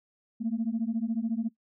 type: beating tone pair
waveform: sine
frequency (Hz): 220 / 234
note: A3 / A#3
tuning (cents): 0 / +7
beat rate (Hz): 14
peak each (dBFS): -29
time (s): 0.4-1.49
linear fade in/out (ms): 20
effects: noise-tail reverb RT60 0.1 s tail -18 dB re dry + tanh soft clip ceiling -21 dBFS